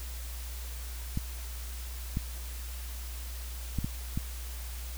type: clicks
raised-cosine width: 5 ms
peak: -18 dBFS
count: 5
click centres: 1.174 / 2.171 / 3.787 / 3.845 / 4.175 s
effects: added 60 Hz sine -37 dBFS peak until 4.97 s + white hiss -46 dBFS RMS until 4.97 s